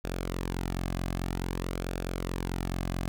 sawtooth tone with flanger, 44.61 Hz, F1, 38 cents sharp, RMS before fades -33 dBFS, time 0.04-3.08 s, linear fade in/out 0 ms, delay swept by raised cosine 0.98 to 2.18 ms, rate 0.52 Hz, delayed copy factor -0.5, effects none

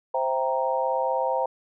sine chord, C dominant seventh, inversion none, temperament equal, 523.3 / 659.3 / 784 / 932.3 Hz, C5 / E5 / G5 / Bb5, 0 / 0 / 0 / 0 cents, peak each -26 / -30 / -29 / -27 dBFS, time 0.14-1.46 s, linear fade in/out 5 ms, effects none

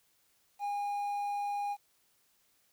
triangle tone with quantisation, 815 Hz, G#5, 33 cents flat, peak -30 dBFS, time 0.59-1.77 s, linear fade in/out 50 ms, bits 10, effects white hiss -71 dBFS RMS until 2.72 s

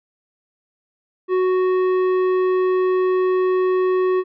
sine tone with tanh clipping, 370 Hz, F#4, in tune, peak -17 dBFS, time 1.28-4.24 s, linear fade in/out 50 ms, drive 11 dB, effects none

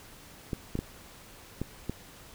clicks, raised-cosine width 3 ms, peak -18 dBFS, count 5, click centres 0.532 / 0.754 / 0.79 / 1.616 / 1.896 s, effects pink hiss -51 dBFS RMS until 2.34 s

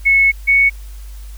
sine tone pair in turn, 2197 / 2219 Hz, C#7 / C#7, -16 / +1 cents, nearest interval unison, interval 17 cents, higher second, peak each -8 dBFS, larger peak neither, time 0.05-0.32 / 0.47-0.7 s, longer first, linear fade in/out 20 ms, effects added 50 Hz sine -29 dBFS peak until 1.37 s + white hiss -46 dBFS RMS until 1.37 s

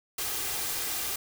white noise with comb filter, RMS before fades -32 dBFS, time 0.18-1.16 s, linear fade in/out 5 ms, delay 2.5 ms, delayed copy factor +0.5, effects none

